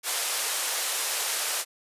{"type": "band-pass noise", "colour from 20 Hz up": "white", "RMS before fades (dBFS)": -29, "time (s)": [0.03, 1.65], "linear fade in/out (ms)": 50, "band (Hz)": [450, 12000], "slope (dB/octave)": 24, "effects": ["resampled to 32000 Hz"]}